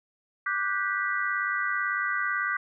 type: chord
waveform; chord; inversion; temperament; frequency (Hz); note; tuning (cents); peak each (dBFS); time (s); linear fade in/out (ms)
sine; G major seventh; second; just; 1176 / 1470 / 1568 / 1960; D6 / F#6 / G6 / B6; +2 / -12 / 0 / -14; -31; 0.46-2.57; 5
effects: none